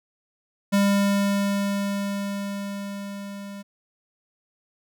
square tone with level ramp, 200 Hz, G3, 35 cents sharp, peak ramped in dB -17 to -36 dBFS, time 0.72-3.63 s, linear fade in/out 20 ms, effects none

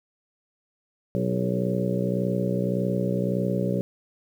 harmonic tone with a mistuned harmonic, 61.74 Hz, B1, in tune, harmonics 2 / 3 / 4 / 5 / 6 / 7 / 8 / 9, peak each -29 / -26 / -34 / -35 / -34 / -32 / -35 / -31 dBFS, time 1.15-3.81 s, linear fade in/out 0 ms, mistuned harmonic 7, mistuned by -33 cents, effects 9-bit

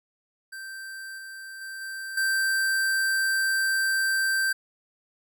square tone with level steps, 1564 Hz, G6, 4 cents flat, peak -37 / -39 / -36 / -34 / -23 dBFS, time 0.52-4.53 s, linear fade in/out 10 ms, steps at 1.18 / 1.61 / 1.81 / 2.17 s, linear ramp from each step 5 ms, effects none

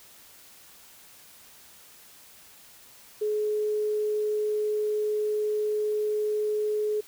sine tone, 423.8 Hz, G#4, 35 cents sharp, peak -24 dBFS, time 3.21-7.01 s, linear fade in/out 10 ms, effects white hiss -52 dBFS RMS until 7.07 s

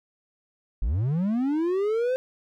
triangle linear sweep, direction up, 41.2 to 523.3 Hz, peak -20 dBFS, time 0.82-2.16 s, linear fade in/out 0 ms, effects none

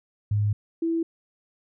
sine tone pair in turn, 104.1 / 330.5 Hz, G#2 / E4, +5 / +5 cents, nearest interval octave + minor sixth, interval 2000 cents, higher second, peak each -20 / -22 dBFS, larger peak first, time 0.31-0.53 / 0.82-1.03 s, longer first, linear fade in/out 5 ms, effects none

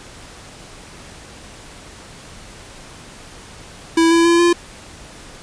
square tone with pitch steps, 329.6 / 334.8 / 340 / 345.4 Hz, E4 / E4 / F4 / F4, 0 / +27 / -46 / -19 cents, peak -11 dBFS, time 3.97-4.53 s, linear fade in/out 5 ms, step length 140 ms, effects pink hiss -39 dBFS RMS until 5.42 s + resampled to 22050 Hz

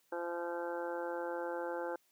harmonic tone, 172.1 Hz, F3, 25 cents flat, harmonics 2 / 3 / 4 / 5 / 6 / 7 / 8 / 9, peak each -42 / -39 / -50 / -43 / -53 / -56 / -49 / -48 dBFS, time 0.12-1.96 s, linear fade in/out 5 ms, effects white hiss -73 dBFS RMS until 2.11 s + high-pass 100 Hz 12 dB/octave

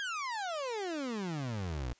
30% pulse exponential sweep, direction down, 1661.2 to 56 Hz, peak -32 dBFS, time 0-1.93 s, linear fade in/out 0 ms, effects white hiss -67 dBFS RMS until 1.99 s + resampled to 16000 Hz

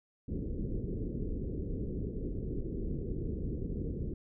pink low-pass noise, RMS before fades -36 dBFS, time 0.28-4.14 s, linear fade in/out 5 ms, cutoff 450 Hz, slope 48 dB/octave, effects none

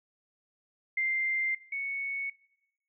sine tone pair in turn, 2093 / 2216 Hz, C7 / C#7, 0 / -1 cents, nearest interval minor second, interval 99 cents, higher second, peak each -26 / -31 dBFS, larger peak first, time 0.97-1.55 / 1.72-2.3 s, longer neither, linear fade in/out 5 ms, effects noise-tail reverb RT60 0.9 s tail -22 dB re dry

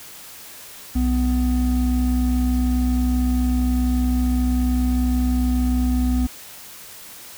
triangle tone pair together, 62.5 / 250 Hz, B1 / B3, +21 / +21 cents, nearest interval 2 octaves, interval 2400 cents, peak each -17 / -18 dBFS, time 0.95-6.27 s, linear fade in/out 10 ms, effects white hiss -40 dBFS RMS until 7.37 s

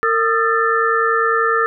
sine tone cluster, 456.3 / 1230 / 1340 / 1766 Hz, A#4 / D#6 / E6 / A6, -37 / -20 / +28 / +6 cents, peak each -19 dBFS, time 0.03-1.66 s, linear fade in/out 0 ms, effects none

